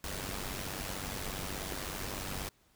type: noise with amplitude modulation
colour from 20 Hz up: pink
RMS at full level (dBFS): -36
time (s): 0.04-2.49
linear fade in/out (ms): 2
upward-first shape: sine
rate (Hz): 96.4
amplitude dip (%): 65
effects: pink hiss -68 dBFS RMS until 2.75 s